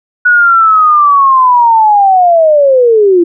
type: linear sweep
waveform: sine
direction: down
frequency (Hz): 1473 to 333.4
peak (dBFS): -3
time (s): 0.25-3.24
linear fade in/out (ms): 10
effects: none